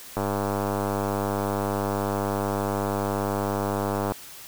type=click train; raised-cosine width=1 ms; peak=-12 dBFS; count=396; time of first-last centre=0.17-4.12 s; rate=100 Hz; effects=white hiss -43 dBFS RMS until 4.47 s